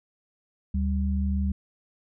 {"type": "tone pair together", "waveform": "sine", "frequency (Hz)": [73.42, 195.87], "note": ["D2", "G3"], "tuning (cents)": [0, -1], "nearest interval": "octave + perfect fourth", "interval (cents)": 1699, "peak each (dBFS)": [-24, -28], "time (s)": [0.74, 1.52], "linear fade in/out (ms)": 5, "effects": []}